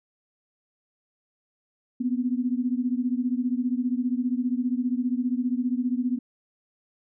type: beating tone pair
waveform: sine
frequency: 243.5 / 258.5 Hz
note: B3 / C4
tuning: -24 / -21 cents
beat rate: 15 Hz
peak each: -25 / -27 dBFS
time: 2-6.19 s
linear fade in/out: 10 ms
effects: none